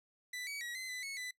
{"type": "tone with pitch steps", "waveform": "sawtooth", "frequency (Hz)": [1988, 2270, 1916, 2049, 2003, 2199, 1998], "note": ["B6", "C#7", "A#6", "C7", "B6", "C#7", "B6"], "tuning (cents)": [11, 41, 47, -37, 24, -14, 20], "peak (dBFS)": -37, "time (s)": [0.33, 1.31], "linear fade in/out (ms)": 5, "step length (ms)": 140, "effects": ["noise-tail reverb RT60 0.1 s tail -19 dB re dry", "low-pass 12000 Hz 12 dB/octave"]}